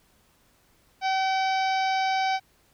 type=harmonic tone with a mistuned harmonic; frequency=764 Hz; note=G5; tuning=45 cents flat; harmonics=1 / 2 / 3 / 4 / 5 / 6 / 7 / 8; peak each=-23 / -34 / -32 / -40 / -39 / -40 / -41 / -48 dBFS; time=1.01-2.4 s; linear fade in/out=50 ms; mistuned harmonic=6; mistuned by=+45 cents; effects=pink hiss -63 dBFS RMS until 2.73 s